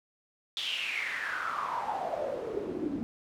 pink noise with band-pass filter sweep, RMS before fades -34 dBFS, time 0.57-3.03 s, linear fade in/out 0 ms, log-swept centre 3500 to 250 Hz, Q 7.7, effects none

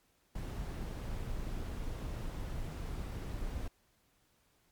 brown noise, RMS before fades -39 dBFS, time 0.35-3.68 s, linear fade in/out 5 ms, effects pink hiss -72 dBFS RMS until 4.71 s + MP3 96 kbps

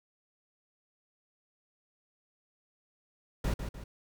brown noise with echo, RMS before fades -30 dBFS, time 3.44-3.54 s, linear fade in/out 5 ms, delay 150 ms, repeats 2, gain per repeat -7 dB, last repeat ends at 3.84 s, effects none

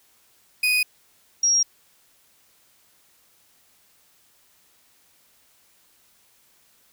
35% pulse / sine tone pair in turn, 2489 / 5626 Hz, D#7 / F8, 0 / +12 cents, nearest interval octave + major second, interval 1412 cents, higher second, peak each -16 dBFS, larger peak neither, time 0.63-0.83 / 1.43-1.63 s, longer neither, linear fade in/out 5 ms, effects white hiss -60 dBFS RMS until 6.92 s

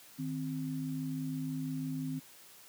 sine tone pair together, 155.55 / 261.6 Hz, D#3 / C4, 0 / 0 cents, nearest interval major sixth, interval 900 cents, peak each -37 / -36 dBFS, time 0.18-2.2 s, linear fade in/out 20 ms, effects white hiss -56 dBFS RMS until 2.68 s + high-pass 100 Hz 12 dB/octave

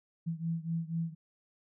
sine beating tone pair, 163.9 / 168 Hz, E3 / E3, -10 / +33 cents, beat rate 4.1 Hz, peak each -34 / -36 dBFS, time 0.26-1.15 s, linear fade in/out 20 ms, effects none

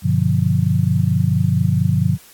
sine chord, G dominant seventh, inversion none, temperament just, 98 / 122.5 / 147 / 176.4 Hz, G2 / B2 / D3 / F3, 0 / -14 / +2 / +18 cents, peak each -19 dBFS, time 0.02-2.18 s, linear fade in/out 50 ms, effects white hiss -46 dBFS RMS until 2.33 s + AAC 64 kbps

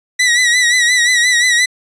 sawtooth tone with vibrato, 1946 Hz, B6, 26 cents flat, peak -6 dBFS, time 0.19-1.66 s, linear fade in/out 10 ms, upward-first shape sine, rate 5.7 Hz, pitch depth 61 cents each way, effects resampled to 22050 Hz

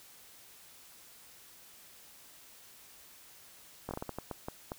slowing click train, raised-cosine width 1 ms, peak -23 dBFS, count 10, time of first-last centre 3.89-4.719 s, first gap 20 ms, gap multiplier 1.36, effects white hiss -56 dBFS RMS until 4.78 s

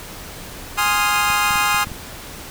25% pulse chord, F minor seventh, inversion first, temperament equal with one note detuned, 827.3 / 1046.5 / 1244.5 / 1396.9 Hz, Ab5 / C6 / Eb6 / F6, -7 / 0 / 0 / 0 cents, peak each -18 / -18 / -17 / -19 dBFS, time 0.77-1.85 s, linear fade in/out 20 ms
clicks, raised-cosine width 5 ms, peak -20 dBFS, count 6, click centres 1.302 / 1.508 / 1.557 / 1.745 / 1.871 / 1.917 s
effects pink hiss -35 dBFS RMS until 2.5 s

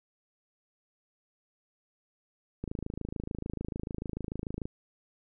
click train, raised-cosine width 3 ms, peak -22 dBFS, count 55, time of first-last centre 2.64-4.655 s, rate 26.8 Hz, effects none

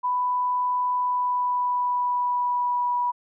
sine tone with pitch glide, 993 to 976.5 Hz, B5 to B5, +9 to -20 cents, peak -21 dBFS, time 0.03-3.12 s, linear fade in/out 20 ms, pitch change -29 cents, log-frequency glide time 0.95-2.97 s, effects none

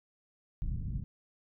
pink low-pass noise, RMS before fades -35 dBFS, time 0.62-1.04 s, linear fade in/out 0 ms, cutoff 170 Hz, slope 24 dB/octave, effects none

